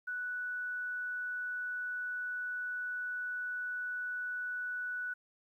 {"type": "tone", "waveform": "sine", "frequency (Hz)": 1480, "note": "F#6", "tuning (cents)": 0, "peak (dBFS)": -35, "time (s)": [0.07, 5.14], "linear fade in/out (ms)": 10, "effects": ["12-bit"]}